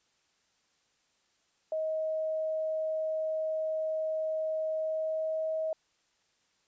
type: tone with pitch glide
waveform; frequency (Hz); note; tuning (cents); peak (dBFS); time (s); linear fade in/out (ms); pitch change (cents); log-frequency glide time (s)
sine; 631 to 635.4; D#5 to D#5; +24 to +36; -29; 1.72-5.73; 2; +12; 4.73-5.51
effects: white hiss -72 dBFS RMS until 6.67 s + resampled to 16000 Hz